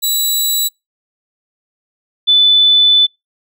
15% pulse / sine tone pair in turn, 3928 / 3499 Hz, B7 / A7, -10 / -10 cents, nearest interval major second, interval 200 cents, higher first, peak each -6 dBFS, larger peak neither, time 0.02-0.69 / 2.27-3.07 s, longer second, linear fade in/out 20 ms, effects noise-tail reverb RT60 0.2 s tail -26 dB re dry

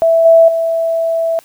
sine tone with level steps, 659.3 Hz, E5, in tune, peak -7 / -3 / -12 dBFS, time 0.02-1.39 s, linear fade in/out 0 ms, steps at 0.25 / 0.48 s, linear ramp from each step 5 ms, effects white hiss -46 dBFS RMS until 1.44 s

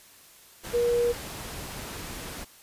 sine tone in noise, 477.8 Hz, A#4, 43 cents sharp, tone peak -21 dBFS, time 0.73-1.13 s, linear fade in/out 20 ms, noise pink, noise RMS -38 dBFS, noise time 0.63-2.45 s, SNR +14 dB, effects white hiss -53 dBFS RMS until 2.62 s + resampled to 32000 Hz

